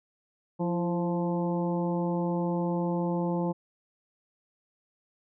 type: harmonic tone with a mistuned harmonic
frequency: 174.61 Hz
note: F3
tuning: in tune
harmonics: 1 / 2 / 3 / 4 / 5 / 6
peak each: -28 / -32 / -34 / -42 / -36 / -45 dBFS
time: 0.59-3.53 s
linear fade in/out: 20 ms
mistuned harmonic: 2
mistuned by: -48 cents
effects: none